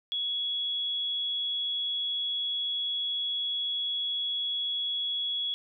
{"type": "tone", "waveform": "sine", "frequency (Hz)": 3357, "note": "G#7", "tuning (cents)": 18, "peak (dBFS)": -28, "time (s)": [0.12, 5.54], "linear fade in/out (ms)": 0, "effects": []}